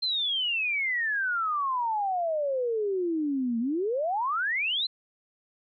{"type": "exponential two-way sweep", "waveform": "sine", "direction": "down then up", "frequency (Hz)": [4186, 224.9, 4186], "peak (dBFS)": -25, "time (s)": [0.02, 4.87], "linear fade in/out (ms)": 10, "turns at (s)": 3.59, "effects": []}